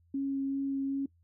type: tone with vibrato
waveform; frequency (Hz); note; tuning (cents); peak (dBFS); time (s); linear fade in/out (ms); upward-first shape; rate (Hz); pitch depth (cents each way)
sine; 273.7; C#4; -22; -29; 0.14-1.06; 5; sine; 2.6; 9
effects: noise-tail reverb RT60 0.1 s tail -20 dB re dry + added 85 Hz sine -63 dBFS peak until 1.23 s